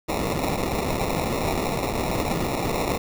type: noise with sample-and-hold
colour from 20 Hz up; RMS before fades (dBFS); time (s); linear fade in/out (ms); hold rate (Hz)
blue; -25; 0.08-2.98; 10; 1575
effects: none